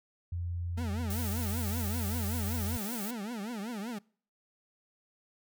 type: tone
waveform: sine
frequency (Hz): 86.8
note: F2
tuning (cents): -10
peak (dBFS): -32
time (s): 0.32-2.77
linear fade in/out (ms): 5
type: tone with vibrato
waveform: 40% pulse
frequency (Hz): 220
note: A3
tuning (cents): 0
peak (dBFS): -35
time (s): 0.77-3.99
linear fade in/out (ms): 10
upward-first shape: triangle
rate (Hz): 5.2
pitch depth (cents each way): 250
type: noise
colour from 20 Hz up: blue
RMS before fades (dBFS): -40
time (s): 1.1-3.11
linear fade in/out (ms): 5
effects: noise-tail reverb RT60 0.5 s tail -26 dB re dry